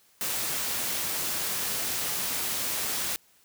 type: noise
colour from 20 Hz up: white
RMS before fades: -30 dBFS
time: 0.21-3.16 s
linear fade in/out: 0 ms
effects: white hiss -62 dBFS RMS until 3.44 s + high-pass 60 Hz 12 dB/octave